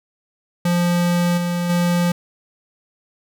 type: tone with level steps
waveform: square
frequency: 174.6 Hz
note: F3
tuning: in tune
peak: -16 / -20 / -16 dBFS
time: 0.65-2.12 s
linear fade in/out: 5 ms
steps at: 1.37 / 1.69 s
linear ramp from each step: 10 ms
effects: none